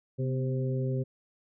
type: harmonic tone with a mistuned harmonic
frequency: 131.1 Hz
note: C3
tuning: 4 cents sharp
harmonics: 1 / 2 / 3 / 4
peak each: -28 / -37 / -36 / -39 dBFS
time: 0.18-1.04 s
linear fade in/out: 20 ms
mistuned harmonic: 2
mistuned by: -69 cents
effects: none